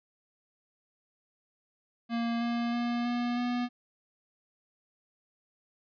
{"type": "tone with pitch steps", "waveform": "square", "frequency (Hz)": [233.1, 235.8, 238.5, 241.3, 244.1], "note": ["A#3", "A#3", "A#3", "B3", "B3"], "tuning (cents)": [0, 20, 40, -40, -20], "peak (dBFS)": -29, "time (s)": [2.09, 3.69], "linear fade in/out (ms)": 50, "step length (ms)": 320, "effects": ["resampled to 11025 Hz"]}